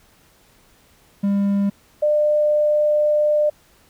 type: tone pair in turn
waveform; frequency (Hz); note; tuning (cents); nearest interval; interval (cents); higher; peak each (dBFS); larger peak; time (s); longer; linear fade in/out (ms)
triangle / sine; 200 / 599.3; G3 / D5; +35 / +35; octave + perfect fifth; 1900; second; -14 / -14; neither; 1.23-1.7 / 2.02-3.5; second; 10
effects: pink hiss -55 dBFS RMS until 3.89 s